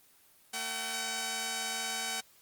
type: tone pair together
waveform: 5% pulse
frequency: 225.9 / 760 Hz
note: A3 / F#5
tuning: +46 / +46 cents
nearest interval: octave + major sixth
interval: 2100 cents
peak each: -31 / -22 dBFS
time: 0.53-2.21 s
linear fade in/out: 10 ms
effects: white hiss -62 dBFS RMS until 2.41 s + Opus 24 kbps